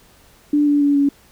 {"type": "tone with pitch steps", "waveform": "sine", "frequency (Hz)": [293.7, 289.8, 286, 282.2], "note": ["D4", "D4", "D4", "C#4"], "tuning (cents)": [0, -23, -46, 31], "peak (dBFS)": -12, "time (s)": [0.53, 1.09], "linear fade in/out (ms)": 5, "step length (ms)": 140, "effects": ["pink hiss -51 dBFS RMS until 1.31 s"]}